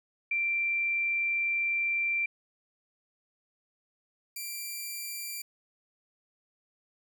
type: tone pair in turn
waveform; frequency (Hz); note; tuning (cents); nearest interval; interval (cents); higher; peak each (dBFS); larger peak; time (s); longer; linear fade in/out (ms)
sine / 5% pulse; 2356 / 2356; D7 / D7; +5 / +5; unison; 0; neither; -26; neither; 0.31-2.26 / 4.36-5.42; first; 5
effects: none